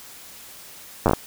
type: slowing click train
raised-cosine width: 1 ms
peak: -3 dBFS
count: 6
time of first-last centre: 1.06-1.134 s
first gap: 9 ms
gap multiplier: 1.25
effects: white hiss -43 dBFS RMS until 1.26 s

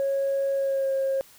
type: tone with pitch glide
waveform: sine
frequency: 549 to 538.9 Hz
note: C#5 to C#5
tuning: -17 to -49 cents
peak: -21 dBFS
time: 0-1.21 s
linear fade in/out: 0 ms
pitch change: -32 cents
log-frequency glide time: 0.55-0.9 s
effects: tanh soft clip ceiling -19 dBFS + white hiss -53 dBFS RMS until 1.38 s

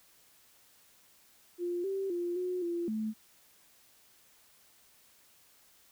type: tone with pitch steps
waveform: sine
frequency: 350.4 / 388.5 / 348.7 / 362.9 / 343.3 / 217.7 Hz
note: F4 / G4 / F4 / F#4 / F4 / A3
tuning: +6 / -16 / -3 / -34 / -30 / -18 cents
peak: -31 dBFS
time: 1.58-3.14 s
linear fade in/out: 50 ms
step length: 260 ms
effects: white hiss -63 dBFS RMS until 5.91 s

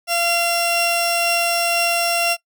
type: tone pair together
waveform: sawtooth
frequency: 686 / 2742 Hz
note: F5 / F7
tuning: -31 / -32 cents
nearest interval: 2 octaves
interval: 2399 cents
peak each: -16 dBFS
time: 0.07-2.37 s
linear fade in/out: 50 ms
effects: noise-tail reverb RT60 0.1 s tail -20 dB re dry

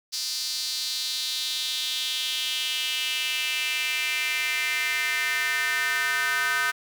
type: tone with high-pass filter sweep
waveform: square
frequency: 139.1 Hz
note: C#3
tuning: 6 cents sharp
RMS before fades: -27 dBFS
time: 0.12-6.72 s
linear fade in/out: 20 ms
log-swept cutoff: 4800 to 1500 Hz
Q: 3.7
effects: none

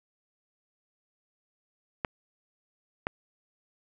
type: clicks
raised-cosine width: 0.5 ms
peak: -13 dBFS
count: 2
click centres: 2.048 / 3.069 s
effects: none

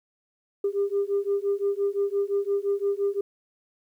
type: beating tone pair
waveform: sine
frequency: 397.8 / 403.6 Hz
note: G4 / G#4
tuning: +25 / -49 cents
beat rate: 5.8 Hz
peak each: -25 dBFS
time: 0.64-3.21 s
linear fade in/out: 5 ms
effects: tanh soft clip ceiling -17 dBFS + 10-bit

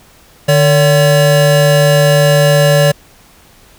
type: tone pair together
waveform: square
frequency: 150 / 571.1 Hz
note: D3 / D5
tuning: +37 / -49 cents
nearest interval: octave + major seventh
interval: 2314 cents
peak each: -10 dBFS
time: 0.48-2.92 s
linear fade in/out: 10 ms
effects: pink hiss -44 dBFS RMS until 3.78 s

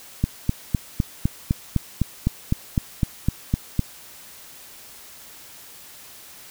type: click train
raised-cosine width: 5 ms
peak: -6 dBFS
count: 15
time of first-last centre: 0.24-3.793 s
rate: 3.94 Hz
effects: white hiss -44 dBFS RMS until 6.5 s

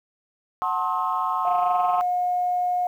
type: chord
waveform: sine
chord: F# diminished seventh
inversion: none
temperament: just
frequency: 740 / 888 / 1065.6 / 1278.7 Hz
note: F#5 / A5 / C6 / Eb6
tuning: 0 / +16 / +31 / +47 cents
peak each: -28 / -29 / -24 / -29 dBFS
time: 0.62-2.01 s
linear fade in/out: 0 ms
type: tone with pitch glide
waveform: sine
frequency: 713 to 718.8 Hz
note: F5 to F5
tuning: +36 to +50 cents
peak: -20 dBFS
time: 1.45-2.87 s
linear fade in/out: 2 ms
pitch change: +14 cents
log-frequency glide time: 1.58-1.78 s
effects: tanh soft clip ceiling -12 dBFS + 9-bit

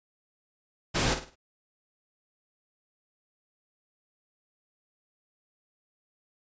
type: noise with echo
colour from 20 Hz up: pink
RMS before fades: -26 dBFS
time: 0.94-1.15 s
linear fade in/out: 20 ms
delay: 52 ms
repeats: 4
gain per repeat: -9 dB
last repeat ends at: 1.358 s
effects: resampled to 16000 Hz

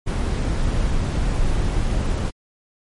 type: noise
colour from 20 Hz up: brown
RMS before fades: -20 dBFS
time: 0.06-2.31 s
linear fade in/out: 20 ms
effects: MP3 48 kbps

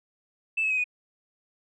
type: tone with pitch steps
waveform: sine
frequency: 2637 / 2583 / 2530 / 2478 Hz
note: E7 / E7 / D#7 / D#7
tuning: 0 / -36 / +28 / -8 cents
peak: -22 dBFS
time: 0.57-0.842 s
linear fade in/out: 10 ms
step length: 68 ms
effects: tanh soft clip ceiling -18 dBFS

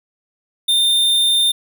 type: tone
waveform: square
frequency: 3616 Hz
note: A7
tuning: 47 cents sharp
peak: -13 dBFS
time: 0.68-1.52 s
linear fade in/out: 10 ms
effects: none

